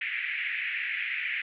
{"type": "band-pass noise", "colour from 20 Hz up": "white", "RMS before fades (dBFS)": -32, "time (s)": [0.01, 1.42], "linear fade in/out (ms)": 5, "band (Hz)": [1800, 2500], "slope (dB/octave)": 48, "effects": []}